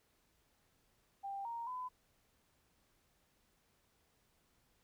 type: tone with pitch steps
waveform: sine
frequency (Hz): 791 / 932 / 1007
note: G5 / A#5 / B5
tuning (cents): +15 / -1 / +33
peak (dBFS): -40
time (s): 1.23-1.89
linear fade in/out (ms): 20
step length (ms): 220
effects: pink hiss -75 dBFS RMS until 4.83 s